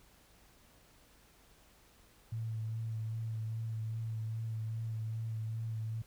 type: tone with vibrato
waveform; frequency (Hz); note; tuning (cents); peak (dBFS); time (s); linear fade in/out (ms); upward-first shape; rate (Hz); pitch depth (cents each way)
sine; 111.7; A2; +27; -35; 2.32-6.02; 5; sine; 2.5; 21
effects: added 50 Hz sine -69 dBFS peak until 6.06 s + pink hiss -64 dBFS RMS until 6.06 s